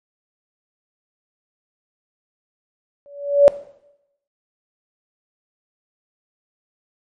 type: tone with exponential growth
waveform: sine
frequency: 570 Hz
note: C#5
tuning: 48 cents sharp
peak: -3 dBFS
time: 3.06-3.48 s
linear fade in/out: 0 ms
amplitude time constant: 90 ms
effects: noise-tail reverb RT60 0.8 s tail -17 dB re dry + MP3 48 kbps